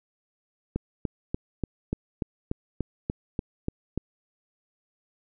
click train, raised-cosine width 3 ms, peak -14 dBFS, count 12, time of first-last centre 0.76-3.976 s, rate 3.42 Hz, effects none

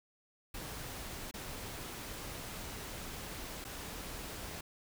pink noise with dropouts, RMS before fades -44 dBFS, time 0.54-4.61 s, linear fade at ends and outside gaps 5 ms, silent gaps 1.312-1.339 / 3.643-3.649 s, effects none

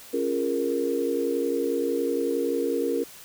sine chord, Bb minor seventh, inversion first, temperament equal, 277.2 / 349.2 / 415.3 / 466.2 Hz, Db4 / F4 / Ab4 / Bb4, 0 / 0 / 0 / 0 cents, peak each -29 / -30 / -31 / -26 dBFS, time 0.13-3.04 s, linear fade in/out 10 ms, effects white hiss -46 dBFS RMS until 3.24 s

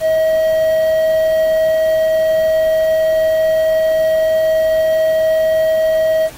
triangle tone with quantisation, 637 Hz, D#5, 41 cents sharp, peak -9 dBFS, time 0-6.3 s, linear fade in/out 50 ms, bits 6, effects pink hiss -37 dBFS RMS until 6.37 s + AAC 48 kbps

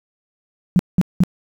sine tone bursts, 180 Hz, F#3, 47 cents flat, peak -9 dBFS, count 3, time 0.76-1.236 s, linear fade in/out 0 ms, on 32 ms, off 190 ms, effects 8-bit

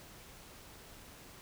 silence, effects pink hiss -54 dBFS RMS until 1.41 s

